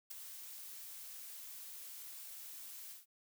blue noise with ADSR envelope, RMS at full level -42 dBFS, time 0.1-3.06 s, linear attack 14 ms, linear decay 4 ms, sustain -8 dB, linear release 150 ms, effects none

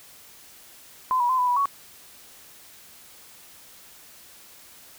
sine tone with pitch steps, 1023 / 967 / 1029 / 994 / 978 / 1118 Hz, C6 / B5 / C6 / B5 / B5 / C#6, -39 / -37 / -29 / +11 / -17 / +14 cents, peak -19 dBFS, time 1.11-1.656 s, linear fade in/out 0 ms, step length 91 ms, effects white hiss -49 dBFS RMS until 4.98 s

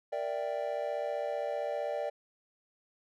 triangle chord, E half-diminished seventh, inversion second, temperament equal with one note detuned, 466.2 / 587.3 / 662.7 / 784 Hz, Bb4 / D5 / E5 / G5, 0 / 0 / +9 / 0 cents, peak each -38 / -32 / -38 / -38 dBFS, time 0.12-2.1 s, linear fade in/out 10 ms, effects none

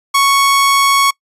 sawtooth tone, 1108.7 Hz, C#6, in tune, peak -5 dBFS, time 0.14-1.11 s, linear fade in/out 10 ms, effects noise-tail reverb RT60 0.1 s tail -25 dB re dry + resampled to 32000 Hz

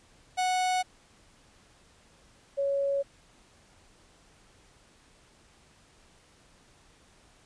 45% pulse / sine tone pair in turn, 737 / 556.9 Hz, F#5 / C#5, -7 / +8 cents, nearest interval perfect fourth, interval 485 cents, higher first, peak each -25 dBFS, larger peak neither, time 0.37-0.83 / 2.57-3.03 s, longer neither, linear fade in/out 20 ms, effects pink hiss -60 dBFS RMS until 7.45 s + resampled to 22050 Hz

